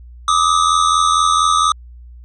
square tone pair together, 1184.7 / 1269 Hz, D6 / D#6, +15 / +34 cents, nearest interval minor second, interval 119 cents, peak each -15 dBFS, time 0.28-1.72 s, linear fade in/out 2 ms, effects added 60 Hz sine -35 dBFS peak until 2.24 s + resampled to 22050 Hz

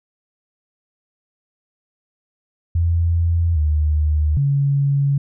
sine tone with pitch steps, 84.5 / 76 / 140.2 Hz, E2 / D#2 / C#3, +43 / -40 / +20 cents, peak -14 dBFS, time 2.75-5.18 s, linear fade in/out 5 ms, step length 810 ms, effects none

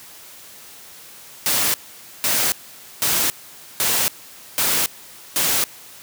white noise bursts, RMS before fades -19 dBFS, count 6, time 1.46-5.64 s, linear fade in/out 0 ms, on 280 ms, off 500 ms, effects white hiss -42 dBFS RMS until 6.02 s + high-pass 80 Hz 12 dB/octave

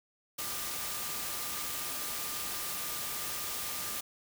sine tone in noise, 1200 Hz, D6, 37 cents sharp, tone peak -48 dBFS, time 0.38-4.01 s, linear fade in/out 10 ms, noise white, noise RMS -37 dBFS, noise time 0.38-4.01 s, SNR -14 dB, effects none

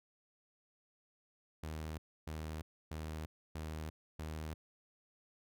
sawtooth tone bursts, 78.2 Hz, D#2, 9 cents sharp, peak -37 dBFS, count 5, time 1.63-4.54 s, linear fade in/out 5 ms, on 350 ms, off 290 ms, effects none

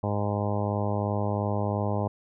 harmonic tone, 102.9 Hz, G#2, 16 cents flat, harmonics 1 / 2 / 3 / 4 / 5 / 6 / 7 / 8 / 9 / 10, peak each -28 / -32 / -37 / -36 / -35 / -34 / -39 / -36 / -39 / -41 dBFS, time 0.03-2.08 s, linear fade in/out 5 ms, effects none

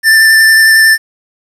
square tone with vibrato, 1776 Hz, A6, 16 cents sharp, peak -4 dBFS, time 0.03-0.98 s, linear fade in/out 50 ms, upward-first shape sine, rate 11 Hz, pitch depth 13 cents each way, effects resampled to 32000 Hz + 7-bit

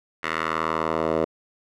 10% pulse tone with band-pass filter sweep, 80.3 Hz, E2, 45 cents flat, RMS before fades -25 dBFS, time 0.23-1.25 s, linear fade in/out 10 ms, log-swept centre 1800 to 580 Hz, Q 1.8, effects none

